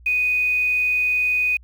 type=tone with quantisation; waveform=sine; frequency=2489 Hz; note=D#7; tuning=in tune; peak=-17 dBFS; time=0.06-1.57 s; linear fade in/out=5 ms; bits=7; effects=added 60 Hz sine -44 dBFS peak until 1.63 s